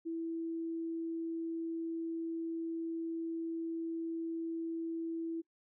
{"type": "tone", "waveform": "sine", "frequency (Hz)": 329.6, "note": "E4", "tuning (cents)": 0, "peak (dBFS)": -35, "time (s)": [0.05, 5.42], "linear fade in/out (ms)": 20, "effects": ["noise-tail reverb RT60 0.1 s tail -24 dB re dry"]}